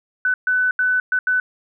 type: tone bursts at uneven times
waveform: sine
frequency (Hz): 1500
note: F#6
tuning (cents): +23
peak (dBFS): -15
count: 5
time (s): 0.25-0.34 / 0.47-0.71 / 0.79-1 / 1.12-1.19 / 1.27-1.4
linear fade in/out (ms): 2
effects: none